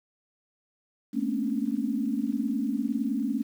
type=tone cluster; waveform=sine; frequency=215.6 / 233.6 / 264.3 / 284 Hz; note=A3 / A#3 / C4 / C#4; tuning=-35 / +4 / +18 / +42 cents; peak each=-31 dBFS; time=1.13-3.43 s; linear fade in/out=20 ms; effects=9-bit